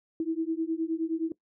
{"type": "beating tone pair", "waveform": "sine", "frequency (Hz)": [320.3, 329.9], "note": ["E4", "E4"], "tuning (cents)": [-50, 1], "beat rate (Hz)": 9.6, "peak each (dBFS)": -30, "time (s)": [0.2, 1.32], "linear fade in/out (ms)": 2, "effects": ["noise-tail reverb RT60 0.1 s tail -20 dB re dry"]}